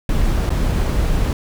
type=noise with dropouts; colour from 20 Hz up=brown; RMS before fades=-17 dBFS; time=0.09-1.33 s; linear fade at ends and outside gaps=2 ms; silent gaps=0.494-0.503 s; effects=none